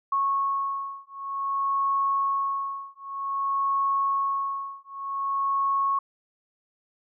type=beating tone pair; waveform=sine; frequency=1100 / 1100.53 Hz; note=C#6 / C#6; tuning=-14 / -13 cents; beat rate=0.53 Hz; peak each=-27 dBFS; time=0.12-5.99 s; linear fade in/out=5 ms; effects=none